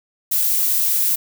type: noise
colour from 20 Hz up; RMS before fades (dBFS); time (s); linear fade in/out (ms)
violet; -18; 0.31-1.16; 10
effects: none